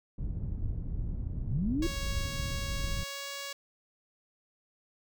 pink low-pass noise, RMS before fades -34 dBFS, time 0.18-3.04 s, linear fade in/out 5 ms, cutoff 130 Hz, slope 12 dB/octave
sine linear sweep, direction up, 85.4 to 347.3 Hz, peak -28 dBFS, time 1.47-1.87 s, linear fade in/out 5 ms
5% pulse tone with pitch glide, 554.4 to 559.2 Hz, C#5 to C#5, 0 to +15 cents, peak -26 dBFS, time 1.82-3.53 s, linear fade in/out 5 ms, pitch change +15 cents, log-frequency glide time 2.82-3.29 s
effects none

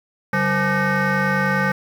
sine tone with frequency modulation, 860 Hz, A5, 40 cents flat, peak -14 dBFS, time 0.33-1.72 s, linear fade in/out 5 ms, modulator 334 Hz, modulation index 3.1, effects tanh soft clip ceiling -15 dBFS + 7-bit

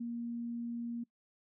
sine tone, 235.6 Hz, A#3, 19 cents sharp, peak -36 dBFS, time 0-1.04 s, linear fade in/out 10 ms, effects noise-tail reverb RT60 0.1 s tail -22 dB re dry

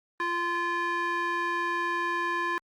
square tone with band-pass filter, 345.6 Hz, F4, 18 cents flat, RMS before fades -29 dBFS, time 0.2-2.58 s, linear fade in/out 0 ms, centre 1400 Hz, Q 5, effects Opus 32 kbps

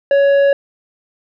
sine tone with tanh clipping, 559 Hz, C#5, 14 cents sharp, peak -10 dBFS, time 0.11-0.53 s, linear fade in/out 2 ms, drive 8 dB, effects none

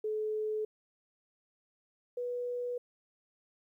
sine tone pair in turn, 430 / 489.2 Hz, A4 / B4, -40 / -16 cents, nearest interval major second, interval 224 cents, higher second, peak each -31 / -33 dBFS, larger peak first, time 0.04-0.65 / 2.17-2.78 s, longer neither, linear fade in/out 5 ms, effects 12-bit

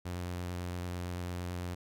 sawtooth tone with vibrato, 88.8 Hz, F2, 29 cents sharp, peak -32 dBFS, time 0.05-1.75 s, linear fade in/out 10 ms, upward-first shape sine, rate 9 Hz, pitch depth 13 cents each way, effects none

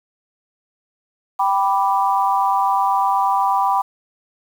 sine chord, G major, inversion none, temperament equal, 784 / 987.8 / 1174.7 Hz, G5 / B5 / D6, 0 / 0 / 0 cents, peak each -18 / -18 / -22 dBFS, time 1.39-3.82 s, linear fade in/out 10 ms, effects 7-bit

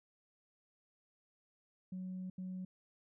sine tone bursts at uneven times, 185 Hz, F#3, in tune, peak -39 dBFS, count 2, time 1.92-2.3 / 2.38-2.65 s, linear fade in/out 5 ms, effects tanh soft clip ceiling -37 dBFS

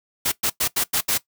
white noise bursts at uneven times, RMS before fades -21 dBFS, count 6, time 0.25-0.32 / 0.43-0.5 / 0.6-0.68 / 0.76-0.84 / 0.93-1.01 / 1.08-1.18 s, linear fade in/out 10 ms, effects noise-tail reverb RT60 0.1 s tail -18 dB re dry

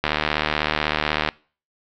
click train, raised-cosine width 0.3 ms, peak -3 dBFS, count 96, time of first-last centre 0.04-1.288 s, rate 76.1 Hz, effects noise-tail reverb RT60 0.4 s tail -23 dB re dry + low-pass 5000 Hz 12 dB/octave

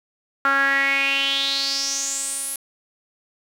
sawtooth tone with band-pass filter sweep, 275 Hz, C#4, 14 cents flat, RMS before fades -22 dBFS, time 0.45-2.56 s, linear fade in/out 2 ms, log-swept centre 1400 to 11000 Hz, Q 6.3, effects 8-bit

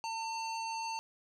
square tone with low-pass filter, 901 Hz, A5, 41 cents sharp, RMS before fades -38 dBFS, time 0.04-0.99 s, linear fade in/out 0 ms, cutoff 5700 Hz, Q 2, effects none

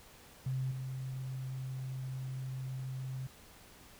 sine tone with level steps, 130.81 Hz, C3, in tune, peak -32 / -37 dBFS, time 0.46-3.27 s, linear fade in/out 5 ms, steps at 0.71 s, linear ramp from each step 5 ms, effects pink hiss -57 dBFS RMS until 3.99 s

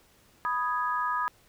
sine chord, G# minor, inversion first, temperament equal, 987.8 / 1244.5 / 1661.2 Hz, B5 / D#6 / G#6, 0 / 0 / 0 cents, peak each -30 / -29 / -34 dBFS, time 0.45-1.28 s, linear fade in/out 0 ms, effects pink hiss -61 dBFS RMS until 1.48 s

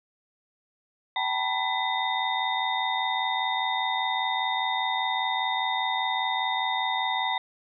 sine tone cluster, 769 / 888 / 973 / 2005 / 3668 Hz, G5 / A5 / B5 / B6 / A#7, -33 / +16 / -26 / +26 / -29 cents, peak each -31 dBFS, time 1.16-7.38 s, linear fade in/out 2 ms, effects none

